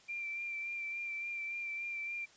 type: tone with vibrato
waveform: sine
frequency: 2363 Hz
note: D7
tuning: 10 cents sharp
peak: -37 dBFS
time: 0.08-2.26 s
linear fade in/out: 20 ms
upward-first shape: sine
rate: 3.5 Hz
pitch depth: 24 cents each way
effects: white hiss -62 dBFS RMS until 2.36 s + resampled to 16000 Hz